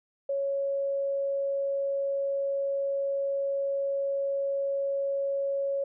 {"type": "tone", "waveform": "sine", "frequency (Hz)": 554, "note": "C#5", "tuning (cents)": -1, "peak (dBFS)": -26, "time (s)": [0.29, 5.84], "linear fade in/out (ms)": 5, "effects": []}